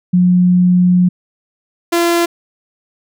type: tone pair in turn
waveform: sine / sawtooth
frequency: 179.7 / 341.7 Hz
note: F3 / F4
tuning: +50 / -38 cents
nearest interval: major seventh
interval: 1112 cents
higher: second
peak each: -7 dBFS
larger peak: neither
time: 0.13-1.09 / 1.92-2.26 s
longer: first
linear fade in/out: 10 ms
effects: none